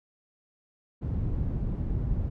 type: low-pass noise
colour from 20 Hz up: white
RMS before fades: -29 dBFS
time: 1.01-2.3 s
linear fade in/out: 20 ms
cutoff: 110 Hz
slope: 12 dB/octave
effects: none